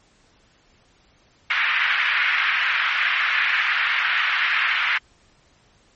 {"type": "band-pass noise", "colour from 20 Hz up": "pink", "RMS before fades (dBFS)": -21, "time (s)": [1.5, 4.98], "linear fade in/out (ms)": 5, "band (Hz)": [1500, 2500], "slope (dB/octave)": 24, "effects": ["pink hiss -58 dBFS RMS until 5.95 s", "MP3 32 kbps"]}